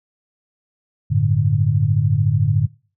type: chord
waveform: sine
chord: G suspended second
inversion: none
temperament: equal with one note detuned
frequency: 96.43 / 110 / 146.83 Hz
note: G2 / A2 / D3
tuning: -28 / 0 / 0 cents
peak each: -20 / -17 / -18 dBFS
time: 1.1-2.67 s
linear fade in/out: 20 ms
effects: noise-tail reverb RT60 0.4 s tail -23 dB re dry